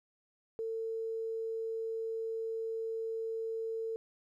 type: tone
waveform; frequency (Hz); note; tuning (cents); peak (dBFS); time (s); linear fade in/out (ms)
sine; 450; A4; +39; -34; 0.59-3.96; 0
effects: 12-bit

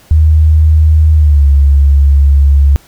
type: tone with pitch glide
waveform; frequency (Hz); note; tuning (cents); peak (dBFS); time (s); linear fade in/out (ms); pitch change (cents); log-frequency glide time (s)
sine; 77.78 to 70.1; D#2 to C#2; 0 to +20; -3; 0.11-2.76; 0; -180; 1.14-1.46
effects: pink hiss -43 dBFS RMS until 2.87 s

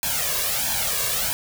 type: noise with flanger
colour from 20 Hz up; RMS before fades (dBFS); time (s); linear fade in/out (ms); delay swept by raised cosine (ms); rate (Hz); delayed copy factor
white; -24; 0.03-1.33; 0; 1.2 to 1.82; 1.5; +0.85
effects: none

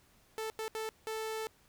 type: tone bursts at uneven times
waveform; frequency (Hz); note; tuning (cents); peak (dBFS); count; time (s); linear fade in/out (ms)
sawtooth; 440; A4; 0; -32; 4; 0.38-0.5 / 0.59-0.68 / 0.75-0.89 / 1.07-1.47; 0
effects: pink hiss -66 dBFS RMS until 1.68 s

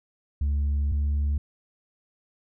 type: tone pair in turn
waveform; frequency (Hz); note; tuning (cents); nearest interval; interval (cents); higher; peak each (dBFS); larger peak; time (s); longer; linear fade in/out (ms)
sine; 71.7 / 72.41; D2 / D2; -41 / -24; unison; 17; second; -19; neither; 0.41-0.92 / 0.92-1.38; first; 5
effects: tanh soft clip ceiling -21 dBFS

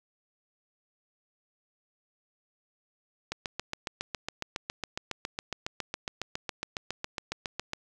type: click train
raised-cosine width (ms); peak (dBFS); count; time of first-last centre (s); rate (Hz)
0.2; -15; 33; 3.32-7.734; 7.25
effects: none

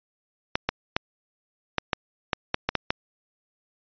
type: clicks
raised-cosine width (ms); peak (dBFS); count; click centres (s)
0.3; -6; 10; 0.555 / 0.69 / 0.965 / 1.783 / 1.932 / 2.332 / 2.544 / 2.69 / 2.753 / 2.905
effects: resampled to 11025 Hz

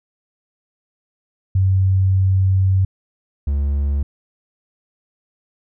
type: tone pair in turn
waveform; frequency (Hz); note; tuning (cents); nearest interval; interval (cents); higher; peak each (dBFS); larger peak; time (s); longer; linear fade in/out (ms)
sine / triangle; 95.1 / 70.85; F#2 / C#2; +48 / +38; perfect fourth; 510; first; -12 / -14; first; 1.55-2.85 / 3.47-4.03; first; 5
effects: none

